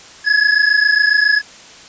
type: tone pair together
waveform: square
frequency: 1676.7 / 1704 Hz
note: G#6 / G#6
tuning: +16 / +44 cents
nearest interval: unison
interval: 28 cents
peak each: -14 dBFS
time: 0.24-1.42 s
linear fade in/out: 50 ms
effects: white hiss -39 dBFS RMS until 1.88 s + resampled to 16000 Hz